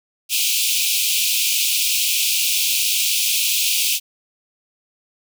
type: high-pass noise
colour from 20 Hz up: pink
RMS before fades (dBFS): -19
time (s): 0.29-4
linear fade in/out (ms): 50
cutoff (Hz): 2400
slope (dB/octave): 96
effects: none